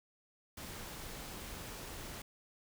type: noise with amplitude modulation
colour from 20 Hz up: pink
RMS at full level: -45 dBFS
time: 0.57-2.22 s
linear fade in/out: 5 ms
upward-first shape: sine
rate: 254 Hz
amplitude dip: 25%
effects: none